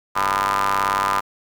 sawtooth ring-modulated tone, 98.2 Hz, G2, 4 cents sharp, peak -11 dBFS, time 0.15-1.21 s, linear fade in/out 20 ms, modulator 1110 Hz, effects 8-bit

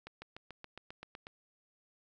accelerating click train, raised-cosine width 0.3 ms, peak -30 dBFS, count 10, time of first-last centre 0.07-1.269 s, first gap 150 ms, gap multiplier 0.97, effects none

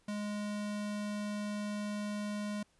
square tone, 207.7 Hz, G#3, in tune, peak -36 dBFS, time 0.08-2.63 s, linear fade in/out 5 ms, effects pink hiss -71 dBFS RMS until 2.79 s + resampled to 24000 Hz

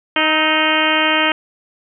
harmonic tone with a mistuned harmonic, 311.1 Hz, D#4, in tune, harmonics 1 / 2 / 3 / 4 / 5 / 6 / 7 / 8 / 9 / 10, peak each -22 / -22 / -22 / -22 / -22 / -22 / -22 / -22 / -22 / -22 dBFS, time 0.16-1.32 s, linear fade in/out 2 ms, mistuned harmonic 4, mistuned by +36 cents, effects none

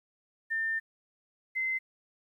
sine tone pair in turn, 1800 / 2063 Hz, A6 / C7, +39 / -25 cents, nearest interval major second, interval 236 cents, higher second, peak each -28 dBFS, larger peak neither, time 0.5-0.8 / 1.55-1.79 s, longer first, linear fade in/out 20 ms, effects 11-bit

